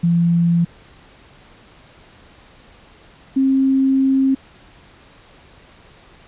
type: tone pair in turn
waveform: sine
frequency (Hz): 170.4 / 267.5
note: F3 / C4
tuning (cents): -42 / +38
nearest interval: minor sixth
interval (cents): 780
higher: second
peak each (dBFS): -12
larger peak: neither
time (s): 0.03-0.65 / 3.36-4.35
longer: second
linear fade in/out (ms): 10
effects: pink hiss -47 dBFS RMS until 6.27 s + resampled to 8000 Hz